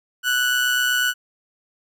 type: tone with amplitude modulation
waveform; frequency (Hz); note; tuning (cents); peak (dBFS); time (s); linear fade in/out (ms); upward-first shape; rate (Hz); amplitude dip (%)
30% pulse; 1480; F#6; 0; -13; 0.23-1.14; 50; sine; 128; 45
effects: none